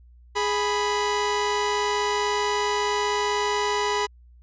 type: tone pair together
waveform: sawtooth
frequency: 415.3 / 987.8 Hz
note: G#4 / B5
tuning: 0 / 0 cents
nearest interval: octave + minor third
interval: 1500 cents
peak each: -21 dBFS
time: 0.35-4.07 s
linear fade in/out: 20 ms
effects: added 60 Hz sine -48 dBFS peak until 4.42 s + resampled to 16000 Hz